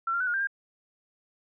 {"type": "tone with pitch steps", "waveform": "sine", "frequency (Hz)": [1351, 1388, 1503, 1430, 1580, 1606], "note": ["E6", "F6", "F#6", "F6", "G6", "G6"], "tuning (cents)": [42, -11, 27, 41, 13, 41], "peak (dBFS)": -25, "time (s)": [0.07, 0.472], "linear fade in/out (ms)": 5, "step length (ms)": 67, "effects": []}